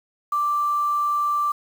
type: tone with quantisation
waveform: sine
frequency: 1174.7 Hz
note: D6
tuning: in tune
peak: -19 dBFS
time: 0.32-1.52 s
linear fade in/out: 5 ms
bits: 7
effects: none